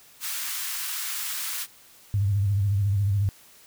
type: high-pass noise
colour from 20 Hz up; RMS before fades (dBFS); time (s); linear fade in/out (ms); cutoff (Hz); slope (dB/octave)
white; -31; 0.2-1.67; 50; 1100; 24
type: tone with vibrato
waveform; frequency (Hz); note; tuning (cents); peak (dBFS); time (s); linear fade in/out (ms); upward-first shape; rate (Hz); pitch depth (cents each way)
sine; 100; G2; +35; -20; 2.14-3.29; 0; sine; 14; 73
effects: white hiss -53 dBFS RMS until 3.66 s